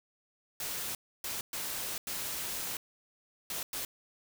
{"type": "noise bursts at uneven times", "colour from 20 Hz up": "white", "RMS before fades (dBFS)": -37, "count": 6, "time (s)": [[0.6, 0.95], [1.24, 1.41], [1.53, 1.98], [2.07, 2.77], [3.5, 3.63], [3.73, 3.85]], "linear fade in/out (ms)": 2, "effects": []}